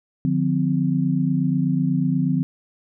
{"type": "tone cluster", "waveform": "sine", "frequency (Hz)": [149.7, 177.9, 256.7], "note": ["D3", "F3", "C4"], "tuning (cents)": [33, 32, -33], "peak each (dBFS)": -22, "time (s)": [0.25, 2.43], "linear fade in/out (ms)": 0, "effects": []}